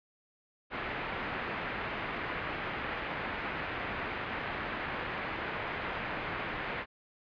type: low-pass noise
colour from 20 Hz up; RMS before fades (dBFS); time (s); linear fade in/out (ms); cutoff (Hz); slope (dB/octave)
white; -37; 0.7-6.86; 50; 2300; 24
effects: resampled to 11025 Hz